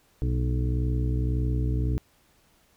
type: harmonic tone with a mistuned harmonic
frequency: 61.8 Hz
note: B1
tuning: 2 cents sharp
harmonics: 1 / 2 / 3 / 4 / 5 / 6 / 7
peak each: -25 / -27 / -42 / -38 / -35 / -48 / -40 dBFS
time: 0.22-1.98 s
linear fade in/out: 0 ms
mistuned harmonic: 3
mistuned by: +95 cents
effects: pink hiss -63 dBFS RMS until 2.76 s